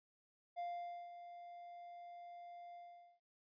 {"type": "tone with ADSR envelope", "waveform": "triangle", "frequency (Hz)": 698, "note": "F5", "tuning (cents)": -1, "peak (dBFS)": -38, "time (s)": [0.56, 3.2], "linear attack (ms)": 30, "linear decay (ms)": 500, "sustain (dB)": -11, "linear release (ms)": 450, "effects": ["resampled to 11025 Hz"]}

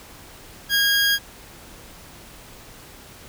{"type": "tone", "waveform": "20% pulse", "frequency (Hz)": 1632, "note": "G#6", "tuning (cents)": -31, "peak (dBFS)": -12, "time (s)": [0.69, 1.19], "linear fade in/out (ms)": 50, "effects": ["pink hiss -44 dBFS RMS until 3.28 s"]}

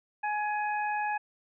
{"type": "harmonic tone", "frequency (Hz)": 839, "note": "G#5", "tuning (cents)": 17, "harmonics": [1, 2, 3], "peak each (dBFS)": [-29, -35, -39], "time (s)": [0.23, 1.18], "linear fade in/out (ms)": 10, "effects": []}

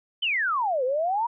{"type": "exponential two-way sweep", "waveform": "sine", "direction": "down then up", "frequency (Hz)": [3136, 490.3, 970], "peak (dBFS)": -22, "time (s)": [0.22, 1.27], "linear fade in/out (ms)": 10, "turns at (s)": 0.84, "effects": []}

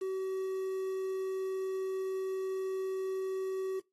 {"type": "tone with quantisation", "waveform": "triangle", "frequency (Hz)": 379.9, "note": "F#4", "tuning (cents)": 46, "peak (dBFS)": -30, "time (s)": [0.01, 3.8], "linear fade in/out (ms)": 10, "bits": 9, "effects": ["noise-tail reverb RT60 0.2 s tail -21 dB re dry", "AAC 32 kbps"]}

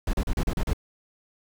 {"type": "noise bursts", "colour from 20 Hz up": "brown", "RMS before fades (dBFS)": -24, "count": 7, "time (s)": [0.07, 0.733], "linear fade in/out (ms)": 2, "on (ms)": 63, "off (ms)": 37, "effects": []}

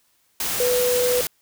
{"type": "tone in noise", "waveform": "sine", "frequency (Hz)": 493.9, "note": "B4", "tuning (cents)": 0, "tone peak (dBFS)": -18, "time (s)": [0.6, 1.21], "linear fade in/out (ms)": 2, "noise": "white", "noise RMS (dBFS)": -25, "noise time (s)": [0.4, 1.27], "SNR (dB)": 4, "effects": ["white hiss -64 dBFS RMS until 1.41 s"]}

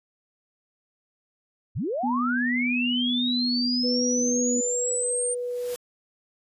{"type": "linear sweep", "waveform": "sine", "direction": "up", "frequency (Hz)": [67.2, 8870], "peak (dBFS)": -25, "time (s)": [1.75, 5.35], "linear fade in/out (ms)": 20}
{"type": "tone", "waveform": "sine", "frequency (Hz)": 245.7, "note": "B3", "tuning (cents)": -9, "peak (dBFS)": -24, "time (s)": [2.03, 4.61], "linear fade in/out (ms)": 10}
{"type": "tone with pitch glide", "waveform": "sine", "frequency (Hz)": [493.9, 489.9], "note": ["B4", "B4"], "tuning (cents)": [0, -14], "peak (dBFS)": -27, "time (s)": [3.83, 5.76], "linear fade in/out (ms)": 20, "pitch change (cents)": -14, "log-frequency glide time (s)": [4.16, 4.21]}
{"type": "noise with exponential growth", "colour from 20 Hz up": "white", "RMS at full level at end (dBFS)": -37, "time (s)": [5.25, 5.76], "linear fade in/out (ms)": 0, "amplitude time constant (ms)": 110}
{"effects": ["resampled to 32000 Hz"]}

